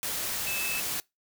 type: tone in noise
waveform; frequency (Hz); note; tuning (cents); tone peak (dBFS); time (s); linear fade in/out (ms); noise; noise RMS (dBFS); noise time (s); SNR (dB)
sine; 2613; E7; -16; -32; 0.47-0.8; 0; white; -32; 0.03-1; -3
effects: noise-tail reverb RT60 0.2 s tail -24 dB re dry